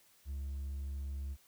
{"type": "tone with hard clipping", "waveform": "sine", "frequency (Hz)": 69.3, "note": "C#2", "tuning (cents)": 0, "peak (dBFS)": -38, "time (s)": [0.25, 1.37], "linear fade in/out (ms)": 50, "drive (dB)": 2, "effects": ["white hiss -66 dBFS RMS until 1.47 s"]}